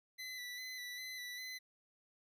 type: tone with vibrato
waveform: 25% pulse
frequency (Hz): 1997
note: B6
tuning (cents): +19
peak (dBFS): -40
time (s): 0.18-1.59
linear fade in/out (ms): 20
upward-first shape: square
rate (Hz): 2.5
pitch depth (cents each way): 24
effects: none